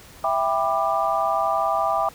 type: chord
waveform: sine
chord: E minor seventh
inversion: none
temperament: just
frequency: 659.3 / 791.1 / 988.9 / 1186.7 Hz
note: E5 / G5 / B5 / D6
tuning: 0 / +16 / +2 / +18 cents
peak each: -24 / -24 / -28 / -24 dBFS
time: 0.24-2.09 s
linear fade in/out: 2 ms
effects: pink hiss -46 dBFS RMS until 2.14 s